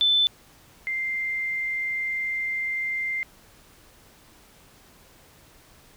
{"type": "tone pair in turn", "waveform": "sine", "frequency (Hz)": [3520, 2093], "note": ["A7", "C7"], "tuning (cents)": [0, 0], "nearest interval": "major sixth", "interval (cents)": 900, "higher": "first", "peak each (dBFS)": [-17, -25], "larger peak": "first", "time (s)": [[0.01, 0.27], [0.87, 3.23]], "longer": "second", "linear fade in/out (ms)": 0, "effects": ["pink hiss -54 dBFS RMS until 5.96 s"]}